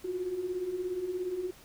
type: beating tone pair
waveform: sine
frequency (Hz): 349.2 / 366.2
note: F4 / F#4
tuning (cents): 0 / -18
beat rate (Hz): 17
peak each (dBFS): -39 / -32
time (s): 0.04-1.51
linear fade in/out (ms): 10
effects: pink hiss -55 dBFS RMS until 1.64 s

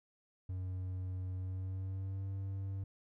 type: tone with pitch glide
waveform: triangle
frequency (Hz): 92.5 to 97.04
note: F#2 to G2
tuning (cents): 0 to -17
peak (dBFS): -35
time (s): 0.49-2.84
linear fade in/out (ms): 5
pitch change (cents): +83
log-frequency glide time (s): 1.35-2.26
effects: none

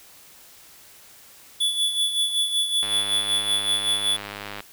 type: tone with tremolo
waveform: square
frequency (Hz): 3439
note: A7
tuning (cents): -40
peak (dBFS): -19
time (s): 1.6-4.17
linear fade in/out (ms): 10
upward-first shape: sine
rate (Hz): 5.3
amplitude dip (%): 60
type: click train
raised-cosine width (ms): 0.3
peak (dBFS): -17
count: 182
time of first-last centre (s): 2.83-4.605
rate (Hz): 102
effects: white hiss -49 dBFS RMS until 4.72 s

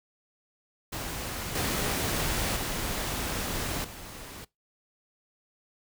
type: noise with level steps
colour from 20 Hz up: pink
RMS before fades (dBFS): -35 / -29 / -32 / -43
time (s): 0.92-4.45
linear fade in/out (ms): 10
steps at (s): 1.55 / 2.56 / 3.84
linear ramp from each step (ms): 5
effects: noise-tail reverb RT60 0.2 s tail -23 dB re dry

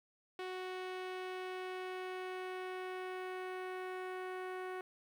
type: tone with low-pass filter sweep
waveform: sawtooth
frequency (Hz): 370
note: F#4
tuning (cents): 0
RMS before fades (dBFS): -43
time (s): 0.39-4.81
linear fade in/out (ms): 2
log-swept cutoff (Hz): 3200 to 1900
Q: 1.3
effects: 11-bit

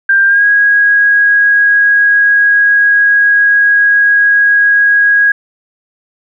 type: tone with pitch glide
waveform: sine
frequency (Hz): 1589 to 1648.8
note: G6 to G#6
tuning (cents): +23 to -13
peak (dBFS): -5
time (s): 0.09-5.32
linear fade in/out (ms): 5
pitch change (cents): +64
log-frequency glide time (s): 0.27-0.44
effects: none

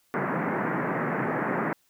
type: band-pass noise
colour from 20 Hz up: pink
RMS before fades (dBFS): -28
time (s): 0.14-1.73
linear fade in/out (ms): 0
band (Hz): 140 to 2000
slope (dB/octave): 48
effects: white hiss -67 dBFS RMS until 1.89 s

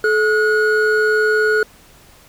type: tone pair together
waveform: triangle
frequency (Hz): 431.1 / 1450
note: A4 / F#6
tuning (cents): -35 / -35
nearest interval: octave + major sixth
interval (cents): 2100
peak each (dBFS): -13 / -14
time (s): 0.04-1.63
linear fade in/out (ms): 2
effects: pink hiss -47 dBFS RMS until 2.28 s

